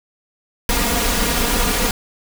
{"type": "noise with comb filter", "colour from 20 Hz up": "pink", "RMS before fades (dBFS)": -18, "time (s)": [0.69, 1.91], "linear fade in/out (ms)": 2, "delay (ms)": 4.2, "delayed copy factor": 0.85, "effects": []}